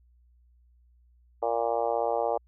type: harmonic tone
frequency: 116.54 Hz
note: A#2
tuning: in tune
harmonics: 3 / 4 / 5 / 6 / 7 / 8 / 9 / 10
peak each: -40 / -30 / -30 / -31 / -31 / -40 / -43 / -43 dBFS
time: 1.42-2.38 s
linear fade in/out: 10 ms
effects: added 60 Hz sine -58 dBFS peak until 2.47 s